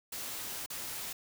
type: noise with dropouts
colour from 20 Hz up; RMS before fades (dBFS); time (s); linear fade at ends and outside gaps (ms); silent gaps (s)
white; -40; 0.12-1.13; 5; 0.662-0.701
effects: none